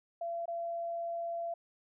sine tone with dropouts, 679 Hz, F5, 49 cents flat, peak -34 dBFS, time 0.21-1.54 s, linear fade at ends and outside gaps 5 ms, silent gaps 0.457-0.479 s, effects none

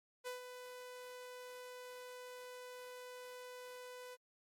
sawtooth tone with ADSR envelope, 498.8 Hz, B4, 17 cents sharp, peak -37 dBFS, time 0.24-4.17 s, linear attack 32 ms, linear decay 130 ms, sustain -8 dB, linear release 37 ms, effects MP3 64 kbps

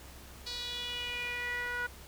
sawtooth tone with band-pass filter sweep, 487 Hz, B4, 24 cents flat, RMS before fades -37 dBFS, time 0.46-1.87 s, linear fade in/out 10 ms, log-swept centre 4400 to 1500 Hz, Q 5.1, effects added 65 Hz sine -52 dBFS peak until 2.07 s + pink hiss -52 dBFS RMS until 2.07 s

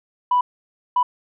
sine tone bursts at uneven times, 987.8 Hz, B5, in tune, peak -13 dBFS, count 2, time 0.31-0.41 / 0.96-1.03 s, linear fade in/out 5 ms, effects tanh soft clip ceiling -10 dBFS

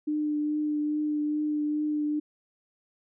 sine tone with vibrato, 300 Hz, D4, 37 cents sharp, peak -25 dBFS, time 0.07-2.2 s, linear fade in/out 10 ms, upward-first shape triangle, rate 2.4 Hz, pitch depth 16 cents each way, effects none

